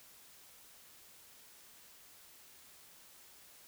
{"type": "silence", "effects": ["white hiss -59 dBFS RMS until 3.67 s"]}